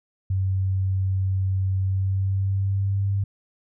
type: tone with pitch glide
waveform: sine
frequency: 95.2 to 99.01 Hz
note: F#2 to G2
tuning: +50 to +18 cents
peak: -20 dBFS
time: 0.3-3.24 s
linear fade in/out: 5 ms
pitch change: +68 cents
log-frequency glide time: 1.8-3.12 s
effects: none